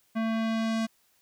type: tone with low-pass filter sweep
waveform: square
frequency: 224 Hz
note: A3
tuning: 31 cents sharp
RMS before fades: -28 dBFS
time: 0.15-0.87 s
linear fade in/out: 20 ms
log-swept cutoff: 2100 to 7100 Hz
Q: 0.9
effects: white hiss -67 dBFS RMS until 1.21 s